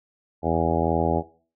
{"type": "harmonic tone", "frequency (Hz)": 82.41, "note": "E2", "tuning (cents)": 0, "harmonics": [1, 2, 3, 4, 5, 6, 7, 8, 9, 10], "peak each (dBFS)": [-29, -29, -29, -29, -29, -29, -29, -29, -29, -29], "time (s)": [0.42, 1.23], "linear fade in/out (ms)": 50, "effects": ["noise-tail reverb RT60 0.4 s tail -17 dB re dry"]}